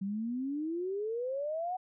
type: exponential sweep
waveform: sine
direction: up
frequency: 190 to 754 Hz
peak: -32 dBFS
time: 0.01-1.77 s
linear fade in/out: 10 ms
effects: none